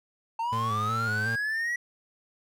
triangle linear sweep, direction up, 893 to 1947 Hz, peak -25 dBFS, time 0.39-1.76 s, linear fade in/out 5 ms
35% pulse tone with vibrato, 110 Hz, A2, in tune, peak -29 dBFS, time 0.52-1.36 s, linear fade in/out 10 ms, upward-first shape square, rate 2.7 Hz, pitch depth 54 cents each way
effects none

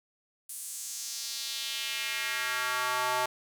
square tone with high-pass filter sweep, 126 Hz, B2, 35 cents sharp, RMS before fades -33 dBFS, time 0.49-3.26 s, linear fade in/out 5 ms, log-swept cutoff 9800 to 800 Hz, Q 1.9, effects none

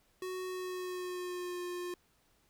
square tone with pitch glide, 370 to 355.5 Hz, F#4 to F4, 0 to +31 cents, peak -38 dBFS, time 0.22-1.94 s, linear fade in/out 2 ms, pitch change -69 cents, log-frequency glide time 0.45-1.62 s, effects pink hiss -71 dBFS RMS until 2.49 s

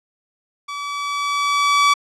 sawtooth tone with level ramp, 1147 Hz, D6, 41 cents flat, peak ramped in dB -23 to -7 dBFS, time 0.68-1.94 s, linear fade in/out 10 ms, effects low-pass 6000 Hz 12 dB/octave

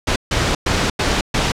pink noise bursts at uneven times, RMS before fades -17 dBFS, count 5, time 0.07-0.16 / 0.31-0.55 / 0.66-0.9 / 0.99-1.21 / 1.34-1.52 s, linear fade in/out 5 ms, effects low-pass 6000 Hz 12 dB/octave

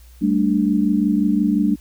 sine chord, G suspended second, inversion none, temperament equal with one note detuned, 196 / 221.7 / 293.7 Hz, G3 / A3 / D4, 0 / +13 / 0 cents, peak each -19 dBFS, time 0.21-1.76 s, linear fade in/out 20 ms, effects added 60 Hz sine -42 dBFS peak until 1.8 s + white hiss -54 dBFS RMS until 1.8 s

